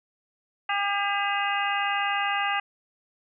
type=harmonic tone with a mistuned harmonic; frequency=402.3 Hz; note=G4; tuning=45 cents sharp; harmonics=2 / 3 / 4 / 5 / 6 / 7; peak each=-28 / -30 / -31 / -32 / -33 / -33 dBFS; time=0.69-2.6 s; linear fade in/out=5 ms; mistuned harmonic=6; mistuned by=+85 cents; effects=none